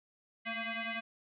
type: tone with frequency modulation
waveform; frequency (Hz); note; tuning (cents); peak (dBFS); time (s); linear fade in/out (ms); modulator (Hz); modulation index
sine; 233.1; A#3; 0; -35; 0.45-1.01; 20; 456; 5.9
effects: none

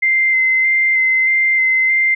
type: tone with vibrato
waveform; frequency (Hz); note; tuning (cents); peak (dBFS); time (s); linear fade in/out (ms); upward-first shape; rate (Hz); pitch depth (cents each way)
sine; 2076; C7; -14; -11; 0.02-2.15; 10; square; 1.6; 12
effects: none

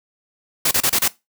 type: noise bursts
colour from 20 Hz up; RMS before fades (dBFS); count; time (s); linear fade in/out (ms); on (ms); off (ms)
white; -17; 5; 0.65-1.08; 5; 62; 30
effects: noise-tail reverb RT60 0.2 s tail -19 dB re dry

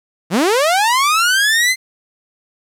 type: linear sweep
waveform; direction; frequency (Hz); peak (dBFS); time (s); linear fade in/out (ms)
sawtooth; up; 146.83 to 2093; -8; 0.3-1.76; 50
effects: low-pass 12000 Hz 12 dB/octave + 8-bit

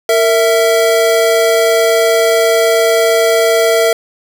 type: tone pair together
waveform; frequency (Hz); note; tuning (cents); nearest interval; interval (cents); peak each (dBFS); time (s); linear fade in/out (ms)
square; 458.4 / 659.6; A#4 / E5; -29 / +1; tritone; 630; -12; 0.09-3.93; 2
effects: none

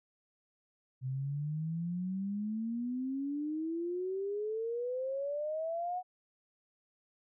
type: exponential sweep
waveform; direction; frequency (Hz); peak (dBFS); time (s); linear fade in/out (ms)
sine; up; 127.4 to 740; -33; 1.01-6.03; 50
effects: none

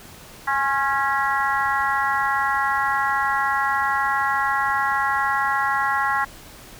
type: harmonic tone with a mistuned harmonic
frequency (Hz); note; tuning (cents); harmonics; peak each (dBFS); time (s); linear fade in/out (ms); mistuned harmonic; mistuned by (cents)
276.1; C#4; -7; 3 / 4 / 5 / 6 / 7; -24 / -24 / -26 / -26 / -27; 0.47-6.25; 10; 4; -36
effects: pink hiss -43 dBFS RMS until 6.79 s

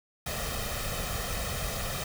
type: noise with comb filter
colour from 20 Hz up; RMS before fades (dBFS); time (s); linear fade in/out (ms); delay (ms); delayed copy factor
pink; -33; 0.26-2.04; 5; 1.6; +0.65
effects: none

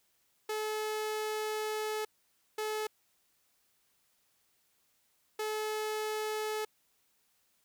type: tone bursts at uneven times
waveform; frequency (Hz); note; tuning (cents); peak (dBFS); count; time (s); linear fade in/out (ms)
sawtooth; 430; A4; -40; -29; 3; 0.49-2.05 / 2.58-2.87 / 5.39-6.65; 5
effects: white hiss -73 dBFS RMS until 7.64 s

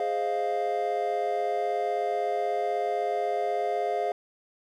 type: chord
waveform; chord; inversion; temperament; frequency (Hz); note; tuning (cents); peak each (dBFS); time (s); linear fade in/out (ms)
triangle; F minor seventh; first; equal; 415.3 / 523.3 / 622.3 / 698.5; Ab4 / C5 / Eb5 / F5; 0 / 0 / 0 / 0; -29 / -32 / -32 / -26; 0-4.12; 2
effects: none

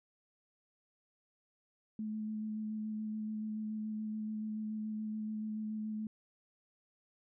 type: tone with vibrato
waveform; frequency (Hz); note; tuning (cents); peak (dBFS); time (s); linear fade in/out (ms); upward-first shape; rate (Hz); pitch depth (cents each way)
sine; 215.5; A3; -36; -36; 1.99-6.07; 2; square; 7; 10
effects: none

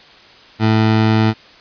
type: tone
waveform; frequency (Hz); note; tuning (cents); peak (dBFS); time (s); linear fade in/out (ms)
20% pulse; 110; A2; 0; -6; 0.59-1.34; 50
effects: white hiss -43 dBFS RMS until 1.6 s + resampled to 11025 Hz

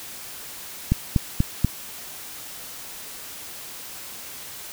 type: click train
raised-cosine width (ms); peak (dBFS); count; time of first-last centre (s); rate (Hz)
5; -5; 4; 0.92-1.646; 4.13
effects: white hiss -38 dBFS RMS until 4.72 s

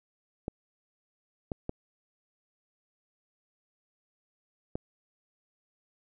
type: clicks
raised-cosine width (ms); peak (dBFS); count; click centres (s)
2; -19; 4; 0.481 / 1.518 / 1.694 / 4.755
effects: none

